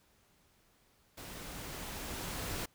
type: noise with level ramp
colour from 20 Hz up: pink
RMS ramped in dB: -47 to -38 dBFS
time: 1.17-2.66 s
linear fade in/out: 10 ms
effects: pink hiss -69 dBFS RMS until 2.74 s